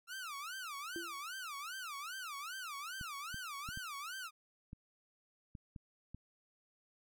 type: tone with vibrato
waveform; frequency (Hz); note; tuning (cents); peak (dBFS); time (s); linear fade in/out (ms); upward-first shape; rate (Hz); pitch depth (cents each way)
sawtooth; 1318.5; E6; 0; -39; 0.07-4.31; 50; sine; 2.5; 300
type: tone with exponential decay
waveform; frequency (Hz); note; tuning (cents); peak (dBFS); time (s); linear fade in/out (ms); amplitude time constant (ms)
sine; 339.6; F4; -48; -38; 0.96-1.22; 0; 56
type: clicks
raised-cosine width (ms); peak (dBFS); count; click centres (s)
5; -35; 8; 3.012 / 3.344 / 3.689 / 3.774 / 4.731 / 5.552 / 5.762 / 6.146
effects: none